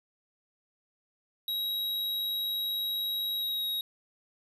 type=tone with pitch glide; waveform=square; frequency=3837 to 3797 Hz; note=A#7 to A#7; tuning=+49 to +31 cents; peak=-30 dBFS; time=1.48-3.81 s; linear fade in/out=2 ms; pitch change=-18 cents; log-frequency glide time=3.36-3.67 s; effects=none